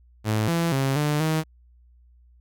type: tone with pitch steps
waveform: sawtooth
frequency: 108.4 / 168 / 135.3 / 148.9 / 157.8 Hz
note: A2 / E3 / C#3 / D3 / D#3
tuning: -25 / +33 / -42 / +24 / +25 cents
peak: -17 dBFS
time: 0.24-1.44 s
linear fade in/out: 50 ms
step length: 240 ms
effects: added 60 Hz sine -52 dBFS peak until 2.4 s

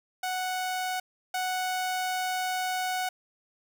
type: tone pair in turn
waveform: sawtooth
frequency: 740 / 740 Hz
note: F#5 / F#5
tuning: 0 / 0 cents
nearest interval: unison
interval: 0 cents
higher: neither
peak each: -25 / -24 dBFS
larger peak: second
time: 0.23-1 / 1.34-3.09 s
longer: second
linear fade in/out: 5 ms
effects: none

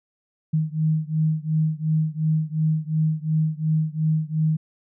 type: beating tone pair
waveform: sine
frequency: 155.56 / 158.36 Hz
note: D#3 / D#3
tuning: 0 / +31 cents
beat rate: 2.8 Hz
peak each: -22 / -23 dBFS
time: 0.53-4.57 s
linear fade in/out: 10 ms
effects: none

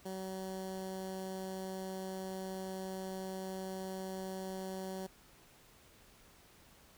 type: tone with notch filter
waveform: 15% pulse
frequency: 189.2 Hz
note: F#3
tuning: 39 cents sharp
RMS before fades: -42 dBFS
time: 0.05-5.07 s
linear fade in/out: 10 ms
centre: 2300 Hz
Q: 0.91
effects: pink hiss -62 dBFS RMS until 6.97 s

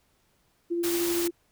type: tone with tremolo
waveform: sine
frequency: 343.2 Hz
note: F4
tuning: 30 cents flat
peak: -24 dBFS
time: 0.7-1.31 s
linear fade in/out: 20 ms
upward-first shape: sine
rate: 13 Hz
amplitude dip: 25%
type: noise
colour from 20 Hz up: white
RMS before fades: -32 dBFS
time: 0.83-1.28 s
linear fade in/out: 10 ms
effects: pink hiss -68 dBFS RMS until 1.51 s

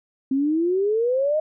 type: exponential sweep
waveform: sine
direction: up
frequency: 261.6 to 632 Hz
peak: -18 dBFS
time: 0.31-1.4 s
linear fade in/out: 5 ms
effects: none

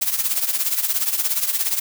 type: noise with tremolo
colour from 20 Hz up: blue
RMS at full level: -18 dBFS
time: 0.01-1.8 s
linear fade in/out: 10 ms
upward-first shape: triangle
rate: 17 Hz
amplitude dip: 80%
effects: none

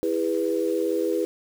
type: chord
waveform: sine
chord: E major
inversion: none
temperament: equal with one note detuned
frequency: 329.6 / 407.2 / 493.9 Hz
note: E4 / G#4 / B4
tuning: 0 / -34 / 0 cents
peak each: -26 dBFS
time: 0.03-1.25 s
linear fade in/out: 0 ms
effects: 7-bit

